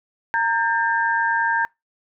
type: tone cluster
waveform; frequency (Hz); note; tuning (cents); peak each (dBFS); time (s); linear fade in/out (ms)
sine; 923 / 1596 / 1787; A#5 / G6 / A6; -17 / +31 / +26; -21 / -21 / -28; 0.34-1.65; 0
effects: noise-tail reverb RT60 0.2 s tail -25 dB re dry